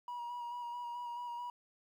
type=tone with vibrato; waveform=triangle; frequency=961 Hz; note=B5; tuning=48 cents flat; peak=-37 dBFS; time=0.08-1.5 s; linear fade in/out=2 ms; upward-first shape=square; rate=4.6 Hz; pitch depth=18 cents each way; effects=tanh soft clip ceiling -33 dBFS + 12-bit